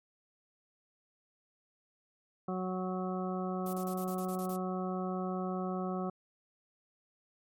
harmonic tone, 185 Hz, F#3, in tune, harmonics 1 / 2 / 3 / 4 / 6 / 7, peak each -35 / -39 / -43 / -41 / -45 / -45 dBFS, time 2.48-6.1 s, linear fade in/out 5 ms
violet noise bursts, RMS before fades -44 dBFS, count 9, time 3.66-4.562 s, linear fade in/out 2 ms, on 70 ms, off 34 ms
effects MP3 64 kbps

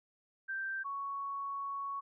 sine tone pair in turn, 1568 / 1112.6 Hz, G6 / C#6, 0 / +6 cents, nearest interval tritone, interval 594 cents, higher first, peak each -35 / -36 dBFS, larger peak first, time 0.48-0.84 / 0.84-2.01 s, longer second, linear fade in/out 20 ms, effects none

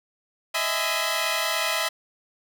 10% pulse chord, E major seventh, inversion third, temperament equal with one note detuned, 622.3 / 659.3 / 830.6 / 1013.8 Hz, D#5 / E5 / G#5 / B5, 0 / 0 / 0 / +45 cents, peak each -21 / -19 / -24 / -20 dBFS, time 0.54-1.89 s, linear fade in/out 10 ms, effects none

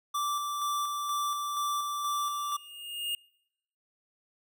square tone with tremolo, 1170 Hz, D6, 7 cents flat, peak -29 dBFS, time 0.14-2.57 s, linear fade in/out 10 ms, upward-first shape square, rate 2.1 Hz, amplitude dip 30%
square tone with exponential growth, 2837 Hz, F7, 27 cents sharp, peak -29 dBFS, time 2.09-3.15 s, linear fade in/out 2 ms, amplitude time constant 230 ms
effects noise-tail reverb RT60 0.8 s tail -26 dB re dry

